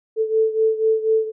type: beating tone pair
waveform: sine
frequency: 440 / 444.1 Hz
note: A4 / A4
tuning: 0 / +16 cents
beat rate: 4.1 Hz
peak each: -17 / -21 dBFS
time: 0.16-1.32 s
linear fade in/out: 50 ms
effects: none